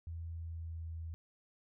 sine tone with pitch glide, 83 to 81.86 Hz, E2 to E2, +12 to -12 cents, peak -40 dBFS, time 0.07-1.14 s, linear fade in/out 0 ms, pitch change -24 cents, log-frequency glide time 0.29-0.85 s, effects none

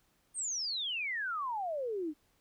sine exponential sweep, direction down, 8900 to 287.4 Hz, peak -33 dBFS, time 0.34-2.14 s, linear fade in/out 50 ms, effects pink hiss -72 dBFS RMS until 2.4 s

